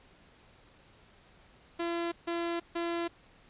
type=tone bursts; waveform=sawtooth; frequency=340 Hz; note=F4; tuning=46 cents flat; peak=-27 dBFS; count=3; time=1.79-3.08 s; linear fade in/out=10 ms; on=330 ms; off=150 ms; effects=pink hiss -60 dBFS RMS until 3.49 s + resampled to 8000 Hz